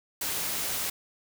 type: noise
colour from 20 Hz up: white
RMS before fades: -31 dBFS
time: 0.21-0.9 s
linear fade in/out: 5 ms
effects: none